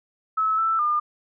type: tone with pitch steps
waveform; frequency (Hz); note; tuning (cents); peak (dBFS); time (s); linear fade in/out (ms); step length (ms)
sine; 1297 / 1325 / 1207; E6 / E6 / D6; -28 / +9 / +47; -19; 0.37-1; 10; 210
effects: none